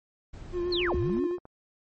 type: noise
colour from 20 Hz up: brown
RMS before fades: -41 dBFS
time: 0.33-1.2 s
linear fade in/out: 10 ms
type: tone with vibrato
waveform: triangle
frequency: 352.6 Hz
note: F4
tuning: 17 cents sharp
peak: -25 dBFS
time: 0.52-1.39 s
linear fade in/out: 50 ms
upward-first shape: triangle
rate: 7.5 Hz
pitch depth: 37 cents each way
type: linear two-way sweep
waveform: sine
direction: down then up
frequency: 4435 to 53 to 322.8 Hz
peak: -27 dBFS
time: 0.72-1.27 s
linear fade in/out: 5 ms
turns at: 0.95 s
type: click train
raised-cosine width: 1 ms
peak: -32 dBFS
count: 11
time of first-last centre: 0.74-1.454 s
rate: 14 Hz
effects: MP3 32 kbps